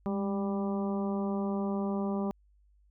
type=harmonic tone with a mistuned harmonic; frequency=197 Hz; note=G3; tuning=9 cents sharp; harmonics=1 / 2 / 3 / 4 / 5 / 6; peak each=-30 / -36 / -40 / -42 / -44 / -46 dBFS; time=0.06-2.31 s; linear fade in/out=0 ms; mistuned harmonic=1; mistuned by=+41 cents; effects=added 50 Hz sine -61 dBFS peak until 2.9 s